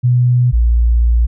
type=tone pair in turn; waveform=sine; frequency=123.47 / 58.27 Hz; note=B2 / A#1; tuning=0 / 0 cents; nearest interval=octave + minor second; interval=1300 cents; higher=first; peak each=-8 dBFS; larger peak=neither; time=0.03-0.52 / 0.52-1.27 s; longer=second; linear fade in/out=20 ms; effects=none